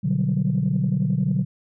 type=chord; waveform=sine; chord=G major seventh; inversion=first; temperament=equal; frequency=123.47 / 146.83 / 185 / 196 Hz; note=B2 / D3 / F#3 / G3; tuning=0 / 0 / 0 / 0 cents; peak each=-25 / -22 / -22 / -28 dBFS; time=0.03-1.45 s; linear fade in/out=20 ms; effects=tanh soft clip ceiling -12 dBFS